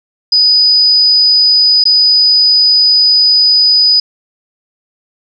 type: tone with dropouts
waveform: sine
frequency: 4975 Hz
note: D#8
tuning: 1 cent flat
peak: -5 dBFS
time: 0.32-4 s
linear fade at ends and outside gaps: 5 ms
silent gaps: 1.84-1.853 s
effects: none